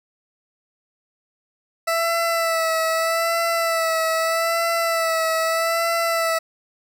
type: tone with vibrato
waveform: 20% pulse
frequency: 659.3 Hz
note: E5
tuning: in tune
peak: -14 dBFS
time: 1.87-6.39 s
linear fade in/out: 10 ms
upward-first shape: sine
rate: 0.8 Hz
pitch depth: 33 cents each way
effects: none